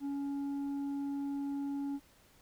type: tone with tanh clipping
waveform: triangle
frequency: 280.6 Hz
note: C#4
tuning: 21 cents sharp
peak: -35 dBFS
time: 0-2 s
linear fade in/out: 50 ms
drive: 9 dB
effects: pink hiss -64 dBFS RMS until 2.41 s